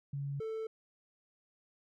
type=tone pair in turn; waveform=sine / triangle; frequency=140.5 / 442.5 Hz; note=C#3 / A4; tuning=+24 / +10 cents; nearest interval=octave + minor sixth; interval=1986 cents; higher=second; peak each=-35 / -34 dBFS; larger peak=second; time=0.13-0.4 / 0.4-0.67 s; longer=neither; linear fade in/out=5 ms; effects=none